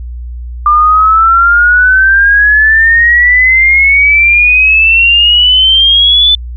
sine exponential sweep, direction up, 1191 to 3520 Hz, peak -3 dBFS, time 0.66-6.35 s, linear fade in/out 2 ms, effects added 60 Hz sine -19 dBFS peak until 6.56 s

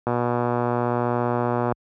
click train, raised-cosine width 1 ms, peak -9 dBFS, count 201, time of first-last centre 0.07-1.723 s, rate 121 Hz, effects high-pass 60 Hz 12 dB/octave

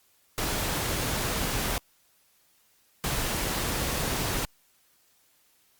pink noise bursts at uneven times, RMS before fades -29 dBFS, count 2, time 0.38-1.78 / 3.04-4.45 s, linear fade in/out 0 ms, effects white hiss -65 dBFS RMS until 5.79 s + Opus 48 kbps

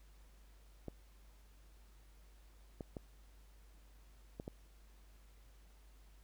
clicks, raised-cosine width 2 ms, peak -30 dBFS, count 5, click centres 0.883 / 2.808 / 2.968 / 4.399 / 4.479 s, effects added 50 Hz sine -59 dBFS peak until 6.23 s + pink hiss -70 dBFS RMS until 6.23 s

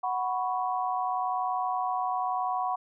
sine chord, F# suspended fourth, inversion none, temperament equal, 740 / 987.8 / 1108.7 Hz, F#5 / B5 / C#6, 0 / 0 / 0 cents, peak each -29 / -32 / -33 dBFS, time 0.03-2.76 s, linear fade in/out 10 ms, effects none

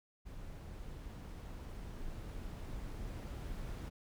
brown noise with level ramp, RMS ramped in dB -48 to -42 dBFS, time 0.25-3.9 s, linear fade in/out 20 ms, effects none

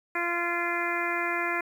harmonic tone, 345.1 Hz, F4, 21 cents flat, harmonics 1 / 2 / 3 / 4 / 5 / 6 / 7, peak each -34 / -35 / -34 / -34 / -33 / -32 / -36 dBFS, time 0.15-1.61 s, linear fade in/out 5 ms, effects 9-bit

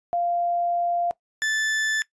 sine / 40% pulse tone pair in turn, 695 / 1751.3 Hz, F5 / A6, -9 / -9 cents, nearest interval octave + major third, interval 1600 cents, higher second, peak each -21 dBFS, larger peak neither, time 0.13-1.11 / 1.42-2.02 s, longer first, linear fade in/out 0 ms, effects noise-tail reverb RT60 0.1 s tail -19 dB re dry + resampled to 22050 Hz

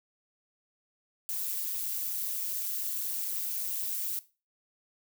violet noise with amplitude modulation, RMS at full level -30 dBFS, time 1.29-4.19 s, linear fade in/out 0 ms, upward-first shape sine, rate 193 Hz, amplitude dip 80%, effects noise-tail reverb RT60 0.3 s tail -17 dB re dry

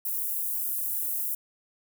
pink high-pass noise, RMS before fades -30 dBFS, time 0.05-1.35 s, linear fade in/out 5 ms, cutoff 12000 Hz, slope 24 dB/octave, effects none

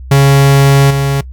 45% pulse tone with level steps, 138.59 Hz, C#3, in tune, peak -4 / -10 dBFS, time 0.11-1.21 s, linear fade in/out 5 ms, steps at 0.9 s, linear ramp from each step 10 ms, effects noise-tail reverb RT60 0.1 s tail -20 dB re dry + added 64 Hz sine -25 dBFS peak until 1.32 s

